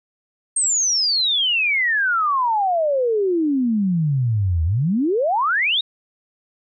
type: exponential two-way sweep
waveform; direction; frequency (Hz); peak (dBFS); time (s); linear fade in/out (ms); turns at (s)
sine; down then up; 8640 to 77.78 to 3855; -16; 0.56-5.81; 5; 4.64
effects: none